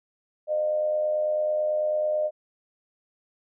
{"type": "tone with amplitude modulation", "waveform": "sine", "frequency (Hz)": 610, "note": "D#5", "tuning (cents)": -34, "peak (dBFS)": -20, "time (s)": [0.47, 2.31], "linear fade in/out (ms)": 50, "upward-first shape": "sine", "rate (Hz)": 89.1, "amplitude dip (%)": 45, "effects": []}